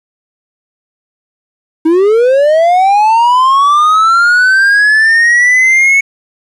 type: linear sweep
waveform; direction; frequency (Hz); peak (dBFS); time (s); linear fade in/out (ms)
triangle; up; 311.1 to 2217; -3; 1.85-6.01; 10
effects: resampled to 24000 Hz + 7-bit